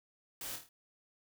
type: noise with echo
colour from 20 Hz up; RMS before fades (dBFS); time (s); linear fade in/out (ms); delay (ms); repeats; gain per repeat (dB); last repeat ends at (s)
white; -43; 0.41-0.56; 2; 26; 5; -5; 0.69
effects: none